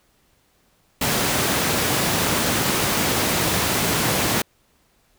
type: high-pass noise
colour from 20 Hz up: pink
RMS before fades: -21 dBFS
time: 1.01-4.42 s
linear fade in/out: 5 ms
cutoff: 110 Hz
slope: 12 dB/octave
effects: pink hiss -62 dBFS RMS until 5.18 s